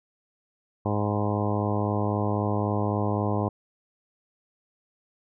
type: harmonic tone with a mistuned harmonic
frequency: 103.83 Hz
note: G#2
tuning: in tune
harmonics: 1 / 2 / 3 / 4 / 5 / 6 / 7 / 8 / 9 / 10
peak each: -27 / -30 / -32 / -33 / -34 / -35 / -35 / -36 / -37 / -37 dBFS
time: 0.85-3.49 s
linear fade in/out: 10 ms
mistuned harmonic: 9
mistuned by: +37 cents
effects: none